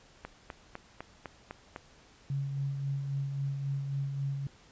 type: click train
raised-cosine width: 0.5 ms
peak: -24 dBFS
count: 7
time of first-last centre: 0.25-1.761 s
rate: 3.97 Hz
type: tone with tremolo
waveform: sine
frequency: 138.59 Hz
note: C#3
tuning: in tune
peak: -29 dBFS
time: 2.3-4.47 s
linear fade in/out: 2 ms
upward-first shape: sine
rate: 3.7 Hz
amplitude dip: 40%
effects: pink hiss -59 dBFS RMS until 4.71 s + resampled to 16000 Hz